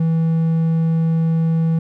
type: tone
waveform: triangle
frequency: 163.1 Hz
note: E3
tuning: 18 cents flat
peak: -12 dBFS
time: 0-1.79 s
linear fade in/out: 5 ms
effects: none